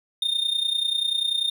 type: tone with amplitude modulation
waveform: triangle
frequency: 3648 Hz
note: A#7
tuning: 38 cents flat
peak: -17 dBFS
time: 0.22-1.5 s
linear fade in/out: 2 ms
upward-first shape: sine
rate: 30.2 Hz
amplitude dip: 75%
effects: none